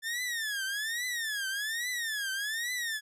sawtooth tone with vibrato, 1760 Hz, A6, in tune, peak -28 dBFS, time 0.02-3.01 s, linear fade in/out 50 ms, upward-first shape triangle, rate 1.2 Hz, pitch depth 240 cents each way, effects resampled to 32000 Hz

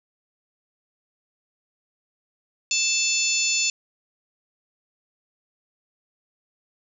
harmonic tone, 880 Hz, A5, in tune, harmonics 3 / 4 / 5 / 6 / 7 / 8, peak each -25 / -31 / -28 / -29 / -30 / -25 dBFS, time 2.71-3.7 s, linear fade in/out 2 ms, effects none

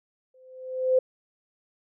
sine tone with exponential growth, 515 Hz, C5, 28 cents flat, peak -15 dBFS, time 0.34-0.99 s, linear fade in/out 5 ms, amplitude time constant 140 ms, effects none

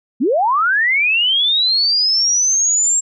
sine linear sweep, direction up, 204.8 to 7550 Hz, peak -12 dBFS, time 0.2-3.01 s, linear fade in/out 20 ms, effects none

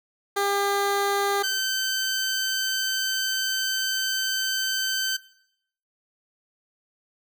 15% pulse tone pair in turn, 401 / 1542.2 Hz, G4 / G6, +39 / -29 cents, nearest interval octave + major seventh, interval 2332 cents, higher second, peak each -16 / -17 dBFS, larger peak first, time 0.36-1.43 / 1.43-5.17 s, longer second, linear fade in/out 10 ms, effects noise-tail reverb RT60 0.7 s tail -18 dB re dry

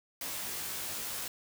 white noise with comb filter, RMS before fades -38 dBFS, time 0.21-1.28 s, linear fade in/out 2 ms, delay 17 ms, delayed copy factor -0.95, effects none

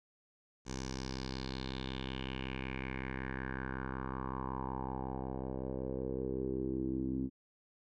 10% pulse tone with low-pass filter sweep, 65.4 Hz, C2, in tune, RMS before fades -39 dBFS, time 0.65-7.3 s, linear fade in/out 50 ms, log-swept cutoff 6500 to 270 Hz, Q 4.3, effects none

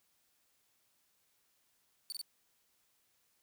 sawtooth tone bursts, 4529 Hz, C#8, 36 cents sharp, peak -36 dBFS, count 3, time 2.1-2.214 s, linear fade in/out 0 ms, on 22 ms, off 24 ms, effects white hiss -75 dBFS RMS until 3.42 s

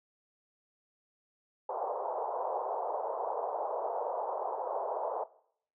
white band-pass noise, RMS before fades -35 dBFS, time 1.69-5.24 s, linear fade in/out 5 ms, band 450 to 960 Hz, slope 48 dB/octave, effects noise-tail reverb RT60 0.6 s tail -18 dB re dry

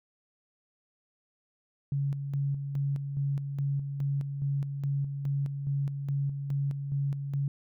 sine tone with tremolo, 140 Hz, C#3, 18 cents sharp, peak -26 dBFS, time 1.92-7.48 s, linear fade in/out 2 ms, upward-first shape square, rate 2.4 Hz, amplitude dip 50%, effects none

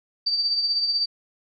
sine tone with tremolo, 4637 Hz, D8, 23 cents flat, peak -18 dBFS, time 0.26-1.06 s, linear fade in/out 10 ms, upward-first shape triangle, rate 16 Hz, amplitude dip 55%, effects none

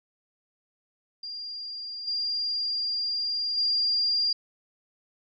sine tone with level steps, 4793 Hz, D8, 34 cents sharp, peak -34 / -26 / -22 dBFS, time 1.23-4.33 s, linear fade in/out 5 ms, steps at 2.07 / 3.57 s, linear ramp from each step 10 ms, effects none

